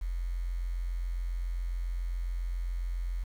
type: tone with quantisation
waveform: sine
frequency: 43.65 Hz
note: F1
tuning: in tune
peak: -30 dBFS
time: 0.01-3.24 s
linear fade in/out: 10 ms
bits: 9
effects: none